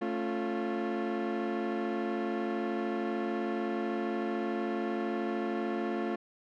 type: chord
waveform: 30% pulse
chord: A augmented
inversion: none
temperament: equal with one note detuned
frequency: 220 / 273.2 / 349.2 Hz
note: A3 / C#4 / E#4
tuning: 0 / -25 / 0 cents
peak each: -32 / -35 / -31 dBFS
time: 0.01-6.16 s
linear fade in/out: 10 ms
effects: low-pass 2000 Hz 12 dB/octave